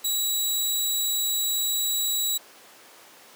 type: tone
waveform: 15% pulse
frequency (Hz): 3893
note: B7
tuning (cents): -26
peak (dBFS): -16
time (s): 0.04-2.38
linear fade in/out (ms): 10
effects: pink hiss -49 dBFS RMS until 3.35 s + high-pass 400 Hz 12 dB/octave